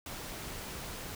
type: noise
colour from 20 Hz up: pink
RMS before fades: -42 dBFS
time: 0.06-1.15 s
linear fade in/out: 2 ms
effects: none